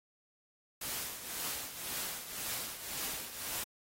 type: noise with tremolo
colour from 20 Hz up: white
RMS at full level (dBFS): -37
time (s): 0.81-3.64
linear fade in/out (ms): 5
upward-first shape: triangle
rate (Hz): 1.9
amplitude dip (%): 70
effects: AAC 48 kbps